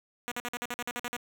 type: tone bursts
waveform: 5% pulse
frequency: 242.3 Hz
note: B3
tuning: 33 cents flat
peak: -21 dBFS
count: 11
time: 0.28-1.166 s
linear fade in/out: 0 ms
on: 36 ms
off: 49 ms
effects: none